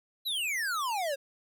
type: exponential sweep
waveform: square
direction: down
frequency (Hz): 4089 to 529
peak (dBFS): -30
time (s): 0.25-1.16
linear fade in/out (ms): 20
effects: none